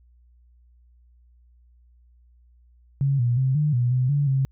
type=tone with pitch steps; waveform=sine; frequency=138.2 / 120.5 / 131.6 / 150 / 122.1 / 127.2 / 143.5 / 134.2 Hz; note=C#3 / B2 / C3 / D3 / B2 / C3 / D3 / C3; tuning=-5 / -42 / +10 / +37 / -19 / -48 / -40 / +44 cents; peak=-18 dBFS; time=3.01-4.45 s; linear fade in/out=0 ms; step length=180 ms; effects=added 60 Hz sine -53 dBFS peak until 4.51 s